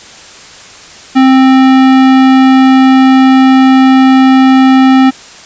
sine tone with hard clipping, 263 Hz, C4, 9 cents sharp, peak -4 dBFS, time 1.15-5.11 s, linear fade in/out 20 ms, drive 18 dB, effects white hiss -32 dBFS RMS until 5.45 s + resampled to 16000 Hz

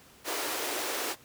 pink high-pass noise, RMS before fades -33 dBFS, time 0.24-1.16 s, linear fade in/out 50 ms, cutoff 300 Hz, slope 48 dB/octave, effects pink hiss -56 dBFS RMS until 1.24 s + high-pass 80 Hz 12 dB/octave

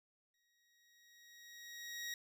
20% pulse tone with exponential growth, 1894 Hz, A#6, 27 cents sharp, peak -35 dBFS, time 0.34-2.14 s, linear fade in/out 2 ms, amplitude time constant 390 ms, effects none

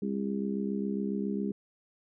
harmonic tone, 67.3 Hz, C2, 49 cents sharp, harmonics 3 / 4 / 5 / 6, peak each -31 / -37 / -39 / -37 dBFS, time 0.02-1.52 s, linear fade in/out 5 ms, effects none

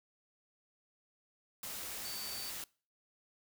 sine tone in noise, 4567 Hz, D8, 49 cents flat, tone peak -44 dBFS, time 2.05-2.5 s, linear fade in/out 2 ms, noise white, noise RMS -43 dBFS, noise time 1.63-2.64 s, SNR -4 dB, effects noise-tail reverb RT60 0.4 s tail -24 dB re dry

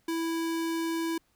square tone, 329.6 Hz, E4, in tune, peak -29 dBFS, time 0.08-1.18 s, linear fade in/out 5 ms, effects pink hiss -70 dBFS RMS until 1.35 s

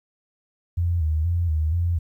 sine tone with vibrato, 82 Hz, E2, 9 cents flat, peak -19 dBFS, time 0.77-1.99 s, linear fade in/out 10 ms, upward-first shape square, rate 2.1 Hz, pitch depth 87 cents each way, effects 10-bit

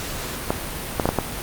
clicks, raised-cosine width 1 ms, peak -4 dBFS, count 5, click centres 0.505 / 0.998 / 1.056 / 1.09 / 1.187 s, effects pink hiss -30 dBFS RMS until 1.42 s + Opus 48 kbps

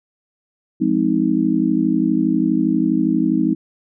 sine chord, F minor seventh, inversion none, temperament just, 174.61 / 209.5 / 261.9 / 314.3 Hz, F3 / Ab3 / C4 / Eb4, 0 / +15 / +2 / +18 cents, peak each -23 / -21 / -19 / -18 dBFS, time 0.8-3.55 s, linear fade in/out 20 ms, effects none

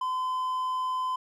triangle tone, 1022 Hz, C6, 41 cents flat, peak -25 dBFS, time 0.01-1.16 s, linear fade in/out 5 ms, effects none

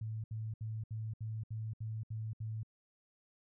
sine tone bursts, 110 Hz, A2, in tune, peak -37 dBFS, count 9, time 0.01-2.632 s, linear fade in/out 5 ms, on 230 ms, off 69 ms, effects none

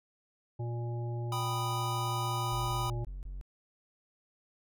harmonic tone, 118.6 Hz, A#2, 30 cents sharp, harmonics 1 / 3 / 5 / 7, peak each -33 / -43 / -49 / -48 dBFS, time 0.59-3.05 s, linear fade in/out 10 ms
square chord, G augmented, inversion none, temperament equal with one note detuned, 784 / 987.8 / 1240.2 Hz, G5 / B5 / D#6, 0 / 0 / -6 cents, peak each -41 / -37 / -39 dBFS, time 1.32-2.9 s, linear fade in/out 2 ms
triangle tone bursts, 46.25 Hz, F#1, in tune, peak -36 dBFS, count 5, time 2.52-3.412 s, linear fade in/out 0 ms, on 160 ms, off 23 ms
effects none

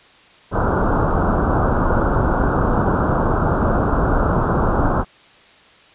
pink low-pass noise, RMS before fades -17 dBFS, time 0.51-5.05 s, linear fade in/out 50 ms, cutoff 1500 Hz, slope 96 dB/octave, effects white hiss -48 dBFS RMS until 5.94 s + resampled to 8000 Hz

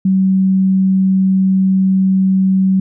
sine tone, 190.1 Hz, F#3, 47 cents sharp, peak -9 dBFS, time 0.05-2.8 s, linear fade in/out 5 ms, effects none

